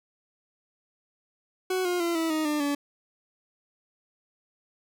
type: tone with pitch steps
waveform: 40% pulse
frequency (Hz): 371.6 / 355.8 / 340.8 / 326.3 / 312.5 / 299.2 / 286.5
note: F#4 / F4 / F4 / E4 / D#4 / D4 / D4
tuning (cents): +7 / +32 / -42 / -18 / +8 / +32 / -43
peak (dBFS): -24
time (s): 1.7-2.75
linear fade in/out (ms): 5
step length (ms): 150
effects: none